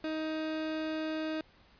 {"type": "tone", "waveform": "30% pulse", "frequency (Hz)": 313.9, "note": "D#4", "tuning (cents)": 15, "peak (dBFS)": -30, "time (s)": [0.04, 1.41], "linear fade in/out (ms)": 2, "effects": ["pink hiss -62 dBFS RMS until 1.79 s", "resampled to 11025 Hz"]}